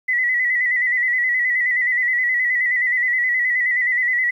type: tone with vibrato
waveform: sine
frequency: 1975.5 Hz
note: B6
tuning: in tune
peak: -16 dBFS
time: 0.08-4.31 s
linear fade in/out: 10 ms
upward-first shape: square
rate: 9.5 Hz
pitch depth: 42 cents each way
effects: 9-bit